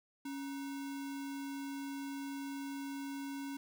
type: tone with sample-and-hold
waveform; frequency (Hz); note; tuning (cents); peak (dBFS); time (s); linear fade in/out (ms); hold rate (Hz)
sine; 277.2; C#4; 0; -39; 0.25-3.57; 5; 1225
effects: none